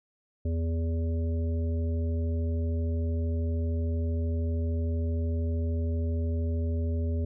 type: harmonic tone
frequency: 82.41 Hz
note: E2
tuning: in tune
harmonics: 1 / 3 / 5 / 7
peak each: -26 / -36 / -40 / -43 dBFS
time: 0.45-7.25 s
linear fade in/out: 5 ms
effects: none